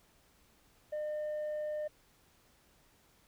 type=tone with tanh clipping; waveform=sine; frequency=605 Hz; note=D#5; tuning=49 cents flat; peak=-35 dBFS; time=0.92-1.88 s; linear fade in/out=10 ms; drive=2 dB; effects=pink hiss -67 dBFS RMS until 3.27 s